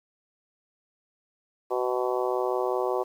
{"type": "harmonic tone", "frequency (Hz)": 125.4, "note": "B2", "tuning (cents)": 27, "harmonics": [3, 4, 5, 6, 7, 8, 9], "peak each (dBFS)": [-28, -30, -32, -34, -35, -36, -37], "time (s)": [1.7, 3.04], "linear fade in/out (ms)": 20, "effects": ["9-bit"]}